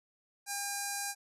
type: tone with notch filter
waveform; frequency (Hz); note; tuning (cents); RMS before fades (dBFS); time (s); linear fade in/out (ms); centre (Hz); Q
5% pulse; 805; G5; +46; -37; 0.46-1.15; 50; 3200; 1.1
effects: resampled to 32000 Hz